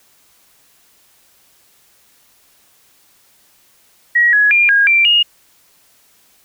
sine tone with pitch steps, 1906 / 1679 / 2403 / 1631 / 2356 / 2857 Hz, A#6 / G#6 / D7 / G#6 / D7 / F7, +38 / +18 / +39 / -32 / +5 / +39 cents, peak -8 dBFS, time 4.15-5.23 s, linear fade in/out 10 ms, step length 180 ms, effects white hiss -53 dBFS RMS until 6.44 s

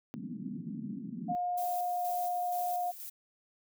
pink band-pass noise, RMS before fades -40 dBFS, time 0.14-1.35 s, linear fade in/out 0 ms, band 160 to 270 Hz, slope 48 dB/octave
sine tone, 713 Hz, F5, 36 cents sharp, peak -30 dBFS, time 1.28-2.92 s, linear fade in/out 20 ms
violet noise with tremolo, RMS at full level -43 dBFS, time 1.57-3.1 s, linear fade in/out 10 ms, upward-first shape square, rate 2.1 Hz, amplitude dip 45%
effects none

